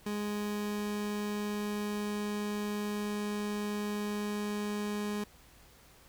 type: tone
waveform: 30% pulse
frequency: 207.7 Hz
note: G#3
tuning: in tune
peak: -30 dBFS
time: 0.06-5.24 s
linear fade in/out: 5 ms
effects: added 60 Hz sine -64 dBFS peak until 6.08 s + pink hiss -59 dBFS RMS until 6.08 s